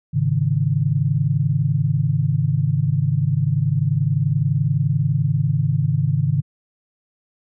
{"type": "chord", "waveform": "sine", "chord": "Ab suspended fourth", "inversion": "none", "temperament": "equal with one note detuned", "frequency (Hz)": [103.83, 135.27, 155.56], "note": ["Ab2", "Db3", "Eb3"], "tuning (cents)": [0, -42, 0], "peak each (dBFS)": [-23, -19, -20], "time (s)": [0.13, 6.42], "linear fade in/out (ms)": 20, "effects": []}